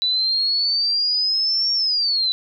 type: exponential two-way sweep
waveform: sine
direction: up then down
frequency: 3951 to 5540 to 3951 Hz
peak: -17 dBFS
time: 0.02-2.32 s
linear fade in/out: 0 ms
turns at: 1.73 s
effects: none